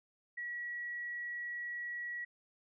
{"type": "tone", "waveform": "sine", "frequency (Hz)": 1925, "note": "B6", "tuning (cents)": -45, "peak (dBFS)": -38, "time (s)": [0.37, 2.25], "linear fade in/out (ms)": 10, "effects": []}